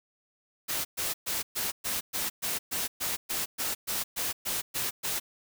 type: noise bursts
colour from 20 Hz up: white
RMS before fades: -31 dBFS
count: 16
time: 0.68-5.2 s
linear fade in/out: 20 ms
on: 170 ms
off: 120 ms
effects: none